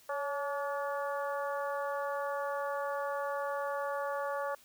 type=harmonic tone with a mistuned harmonic; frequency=286.4 Hz; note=D4; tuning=43 cents flat; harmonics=2 / 3 / 4 / 5 / 6; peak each=-35 / -40 / -39 / -43 / -46 dBFS; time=0.09-4.55 s; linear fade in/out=5 ms; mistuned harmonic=2; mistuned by=-36 cents; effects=white hiss -61 dBFS RMS until 4.64 s